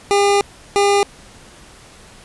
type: tone bursts at uneven times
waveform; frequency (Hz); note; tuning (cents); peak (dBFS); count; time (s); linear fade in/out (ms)
25% pulse; 403; G4; +48; -8; 2; 0.11-0.41 / 0.76-1.03; 0
effects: pink hiss -43 dBFS RMS until 2.24 s + resampled to 24000 Hz